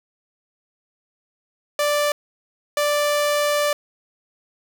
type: tone bursts at uneven times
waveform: sawtooth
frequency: 587.3 Hz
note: D5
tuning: in tune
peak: -14 dBFS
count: 2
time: 1.79-2.12 / 2.77-3.73 s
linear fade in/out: 2 ms
effects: none